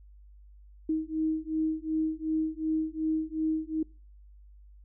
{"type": "beating tone pair", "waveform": "sine", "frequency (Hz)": [314.1, 316.8], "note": ["D#4", "D#4"], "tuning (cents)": [16, 31], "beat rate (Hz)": 2.7, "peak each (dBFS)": -30, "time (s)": [0.89, 3.83], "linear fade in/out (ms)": 5, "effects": ["noise-tail reverb RT60 0.4 s tail -26 dB re dry", "added 50 Hz sine -50 dBFS peak until 4.84 s"]}